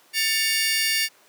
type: tone cluster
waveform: sawtooth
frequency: 1779 / 2224 / 2808 / 4646 Hz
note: A6 / C#7 / F7 / D8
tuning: +19 / +5 / +9 / -20 cents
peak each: -23 dBFS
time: 0.13-1.09 s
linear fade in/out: 50 ms
effects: pink hiss -55 dBFS RMS until 1.28 s + high-pass 400 Hz 12 dB/octave